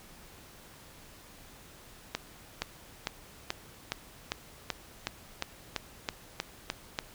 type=accelerating click train; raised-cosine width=0.2 ms; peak=-13 dBFS; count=14; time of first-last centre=2.15-6.989 s; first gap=470 ms; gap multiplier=0.96; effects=pink hiss -53 dBFS RMS until 7.14 s